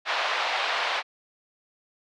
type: band-pass noise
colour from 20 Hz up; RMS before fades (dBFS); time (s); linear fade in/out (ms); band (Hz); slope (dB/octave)
pink; -27; 0.05-1.03; 50; 660 to 4000; 24
effects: none